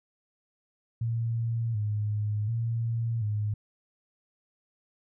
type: tone with vibrato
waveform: sine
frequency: 110.2 Hz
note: A2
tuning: 3 cents sharp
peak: -26 dBFS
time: 1.01-3.54 s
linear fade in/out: 5 ms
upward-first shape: square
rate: 0.68 Hz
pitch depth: 79 cents each way
effects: none